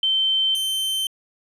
sine / 45% pulse tone pair in turn, 3100 / 3100 Hz, G7 / G7, -20 / -20 cents, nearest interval unison, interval 0 cents, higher neither, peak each -17 / -21 dBFS, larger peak first, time 0.03-0.55 / 0.55-1.07 s, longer neither, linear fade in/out 2 ms, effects resampled to 32000 Hz + 9-bit

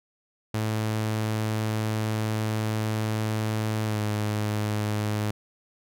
sawtooth tone with pitch glide, 108.9 to 105.8 Hz, A2 to G#2, -17 to +33 cents, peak -21 dBFS, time 0.54-5.31 s, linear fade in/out 5 ms, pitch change -50 cents, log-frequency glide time 3.85-3.99 s, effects none

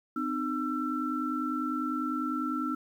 sine tone cluster, 255 / 305 / 1340 Hz, C4 / D#4 / E6, -44 / -34 / +28 cents, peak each -33 / -33 / -33 dBFS, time 0.16-2.75 s, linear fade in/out 5 ms, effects 10-bit

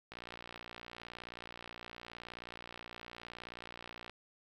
click train, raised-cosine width 0.3 ms, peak -30 dBFS, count 236, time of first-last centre 0.12-4.096 s, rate 59.1 Hz, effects 10-bit

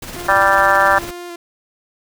pink noise with tremolo, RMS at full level -29 dBFS, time 0.02-1.11 s, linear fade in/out 5 ms, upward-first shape sine, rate 18 Hz, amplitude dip 45%
sawtooth tone with vibrato, 347.6 Hz, F4, 8 cents flat, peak -25 dBFS, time 0.16-1.36 s, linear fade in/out 5 ms, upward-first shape square, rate 2.2 Hz, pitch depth 17 cents each way
harmonic tone, 195.8 Hz, G3, 2 cents flat, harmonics 3 / 4 / 5 / 6 / 7 / 8 / 9, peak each -18 / -18 / -18 / -18 / -18 / -18 / -18 dBFS, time 0.28-0.99 s, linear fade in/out 10 ms
effects none

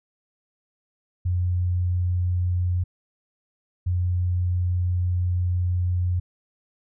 sine tone bursts at uneven times, 89.4 Hz, F2, 41 cents sharp, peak -20 dBFS, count 2, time 1.25-2.84 / 3.86-6.2 s, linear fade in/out 10 ms, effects none

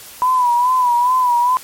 sine tone with vibrato, 987.8 Hz, B5, in tune, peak -11 dBFS, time 0.22-1.57 s, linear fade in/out 0 ms, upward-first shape sine, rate 2.4 Hz, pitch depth 63 cents each way, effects white hiss -37 dBFS RMS until 1.63 s + MP3 64 kbps

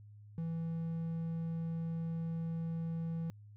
triangle tone, 164.81 Hz, E3, in tune, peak -33 dBFS, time 0.38-3.3 s, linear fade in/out 0 ms, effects added 104 Hz sine -52 dBFS peak until 3.56 s

